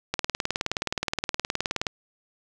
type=click train; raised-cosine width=0.2 ms; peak=-8 dBFS; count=34; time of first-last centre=0.14-1.868 s; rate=19.1 Hz; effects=none